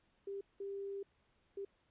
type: tone bursts at uneven times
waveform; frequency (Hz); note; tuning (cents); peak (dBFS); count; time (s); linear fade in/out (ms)
sine; 396.2; G4; +18; -40; 3; 0.27-0.41 / 0.6-1.03 / 1.57-1.65; 5
effects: pink hiss -75 dBFS RMS until 1.9 s + resampled to 8000 Hz